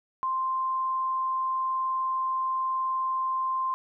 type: tone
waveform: sine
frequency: 1046.5 Hz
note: C6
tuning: in tune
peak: -25 dBFS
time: 0.23-3.74 s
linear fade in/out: 0 ms
effects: none